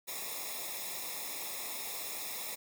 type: noise with comb filter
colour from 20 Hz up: white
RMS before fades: -40 dBFS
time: 0.07-2.56 s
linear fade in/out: 20 ms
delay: 0.66 ms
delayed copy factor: -1
effects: none